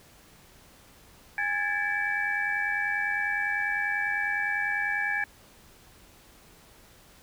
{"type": "tone cluster", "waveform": "sine", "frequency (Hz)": [818, 1659, 1749, 2302], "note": ["G#5", "G#6", "A6", "D7"], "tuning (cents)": [-26, -2, -11, -35], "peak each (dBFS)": [-35, -29, -31, -32], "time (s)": [1.38, 5.24], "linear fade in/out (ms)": 2, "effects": ["pink hiss -55 dBFS RMS until 7.22 s"]}